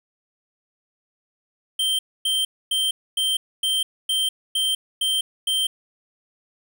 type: tone bursts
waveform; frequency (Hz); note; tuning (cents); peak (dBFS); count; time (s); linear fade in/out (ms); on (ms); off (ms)
square; 3136; G7; 0; -20; 9; 1.79-5.67; 5; 200; 260
effects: 9-bit